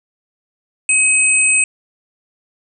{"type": "tone pair together", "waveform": "sine", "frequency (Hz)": [2543, 8134], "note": ["D#7", "C9"], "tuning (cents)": [37, -50], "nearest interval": "octave + minor sixth", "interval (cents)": 2013, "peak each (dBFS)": -13, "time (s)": [0.89, 1.64], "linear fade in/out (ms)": 2, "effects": []}